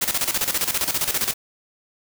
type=noise with tremolo; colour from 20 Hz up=white; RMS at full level=-21 dBFS; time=0.01-1.34 s; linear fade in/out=10 ms; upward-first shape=square; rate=15 Hz; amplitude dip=70%; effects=none